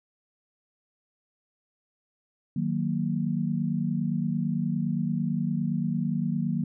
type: chord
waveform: sine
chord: D# minor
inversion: none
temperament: equal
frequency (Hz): 155.56 / 185 / 233.1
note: D#3 / F#3 / A#3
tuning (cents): 0 / 0 / 0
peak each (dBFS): -29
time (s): 2.56-6.64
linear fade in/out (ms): 5
effects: none